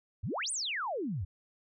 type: exponential two-way sweep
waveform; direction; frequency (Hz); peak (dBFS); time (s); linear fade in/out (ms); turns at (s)
sine; up then down; 77.78 to 9760 to 77.78; -32; 0.23-1.25; 10; 0.51
effects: none

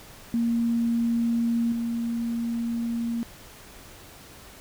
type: tone with level steps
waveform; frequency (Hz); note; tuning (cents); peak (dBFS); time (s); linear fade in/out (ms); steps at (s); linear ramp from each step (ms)
sine; 233.1; A#3; 0; -21 / -25; 0.34-3.23; 0; 1.72; 2
effects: pink hiss -47 dBFS RMS until 4.6 s

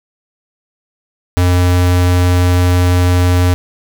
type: tone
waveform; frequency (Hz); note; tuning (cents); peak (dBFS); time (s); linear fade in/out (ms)
square; 89.4; F2; +41; -9; 1.37-3.54; 0
effects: none

